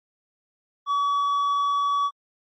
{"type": "tone with tanh clipping", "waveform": "sine", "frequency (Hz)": 1137, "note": "C#6", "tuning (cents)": 44, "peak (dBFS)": -21, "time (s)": [0.86, 2.11], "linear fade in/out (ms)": 50, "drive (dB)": 5, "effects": ["MP3 32 kbps"]}